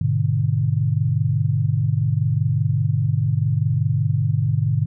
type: chord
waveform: sine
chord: G# diminished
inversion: none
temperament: just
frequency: 103.83 / 124.59 / 149.51 Hz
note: G#2 / B2 / D3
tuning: 0 / +16 / +31 cents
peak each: -21 dBFS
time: 0.01-4.86 s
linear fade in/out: 5 ms
effects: none